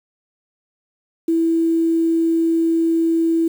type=tone with quantisation; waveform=sine; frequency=329.6 Hz; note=E4; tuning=in tune; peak=-14 dBFS; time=1.28-3.48 s; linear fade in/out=5 ms; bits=7; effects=none